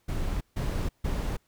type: noise bursts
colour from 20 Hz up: brown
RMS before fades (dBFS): -29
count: 3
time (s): 0.08-1.37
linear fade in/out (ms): 10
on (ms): 330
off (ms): 150
effects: pink hiss -70 dBFS RMS until 1.47 s